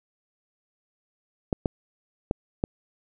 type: clicks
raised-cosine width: 2 ms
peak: -10 dBFS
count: 4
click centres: 1.528 / 1.658 / 2.311 / 2.639 s
effects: none